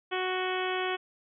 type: harmonic tone with a mistuned harmonic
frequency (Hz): 370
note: F#4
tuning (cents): 0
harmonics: 1 / 2 / 3 / 4 / 5 / 6 / 7 / 8 / 9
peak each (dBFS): -32 / -35 / -37 / -38 / -39 / -40 / -40 / -41 / -42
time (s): 0.11-0.97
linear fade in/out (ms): 20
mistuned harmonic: 8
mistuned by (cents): +29
effects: none